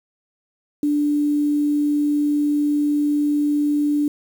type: tone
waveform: sine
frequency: 293.7 Hz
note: D4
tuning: in tune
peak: -16 dBFS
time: 0.83-4.08 s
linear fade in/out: 2 ms
effects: 7-bit